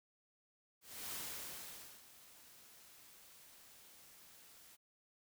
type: noise with ADSR envelope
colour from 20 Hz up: white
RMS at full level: -44 dBFS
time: 0.81-4.77 s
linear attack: 300 ms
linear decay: 900 ms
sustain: -17 dB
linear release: 27 ms
effects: none